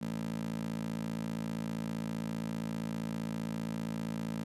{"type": "tone with high-pass filter", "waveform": "15% pulse", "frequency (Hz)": 55.2, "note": "A1", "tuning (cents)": 6, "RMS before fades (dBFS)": -37, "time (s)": [0.01, 4.44], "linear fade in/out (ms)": 10, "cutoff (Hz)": 200, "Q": 2.9, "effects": ["resampled to 32000 Hz"]}